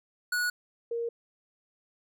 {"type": "tone pair in turn", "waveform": ["square", "sine"], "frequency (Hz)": [1463, 467], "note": ["F#6", "A#4"], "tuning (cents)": [-20, 3], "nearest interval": "octave + minor sixth", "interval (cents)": 1977, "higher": "first", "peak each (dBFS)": [-27, -29], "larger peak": "first", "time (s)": [[0.32, 0.5], [0.91, 1.09]], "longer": "neither", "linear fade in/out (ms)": 5, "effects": []}